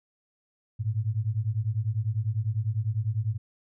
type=beating tone pair; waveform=sine; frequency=103.83 / 113.83 Hz; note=G#2 / A#2; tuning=0 / -41 cents; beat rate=10 Hz; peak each=-28 dBFS; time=0.79-3.38 s; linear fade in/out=20 ms; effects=none